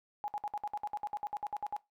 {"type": "tone bursts", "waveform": "sine", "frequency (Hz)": 830.6, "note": "G#5", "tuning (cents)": 0, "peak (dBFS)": -33, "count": 16, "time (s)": [0.24, 1.765], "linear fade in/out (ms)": 0, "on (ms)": 40, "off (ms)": 59, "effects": ["noise-tail reverb RT60 0.2 s tail -19 dB re dry"]}